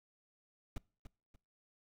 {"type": "noise with echo", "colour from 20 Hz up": "brown", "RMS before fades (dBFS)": -39, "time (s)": [0.76, 0.78], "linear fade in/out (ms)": 2, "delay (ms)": 290, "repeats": 2, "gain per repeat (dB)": -10, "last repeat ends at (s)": 1.36, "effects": ["noise-tail reverb RT60 0.4 s tail -25 dB re dry"]}